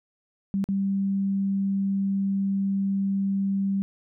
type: tone with dropouts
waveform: sine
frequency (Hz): 196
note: G3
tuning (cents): 0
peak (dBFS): -22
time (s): 0.54-3.82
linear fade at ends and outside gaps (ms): 0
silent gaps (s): 0.641-0.688
effects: none